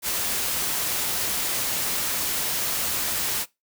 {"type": "noise", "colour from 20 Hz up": "white", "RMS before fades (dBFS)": -26, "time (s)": [0.02, 3.46], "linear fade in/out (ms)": 50, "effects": ["noise-tail reverb RT60 0.2 s tail -21 dB re dry"]}